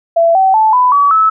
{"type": "tone with pitch steps", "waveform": "sine", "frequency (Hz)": [670, 765.2, 873.9, 998.1, 1139.9, 1301.9], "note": ["E5", "G5", "A5", "B5", "C#6", "E6"], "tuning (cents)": [28, -42, -12, 18, 48, -22], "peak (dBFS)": -6, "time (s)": [0.16, 1.3], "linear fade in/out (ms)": 10, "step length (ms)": 190, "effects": []}